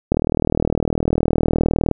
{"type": "click train", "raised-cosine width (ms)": 2, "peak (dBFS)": -3, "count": 72, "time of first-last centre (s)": [0.12, 1.913], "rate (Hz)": 39.6, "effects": []}